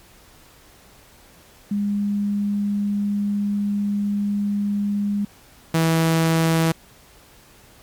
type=tone pair in turn; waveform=sine / sawtooth; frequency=203.9 / 163.06 Hz; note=G#3 / E3; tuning=-32 / -19 cents; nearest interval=major third; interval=387 cents; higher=first; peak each=-19 / -12 dBFS; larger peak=second; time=1.71-5.25 / 5.74-6.72 s; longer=first; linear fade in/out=5 ms; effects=pink hiss -50 dBFS RMS until 7.82 s + MP3 96 kbps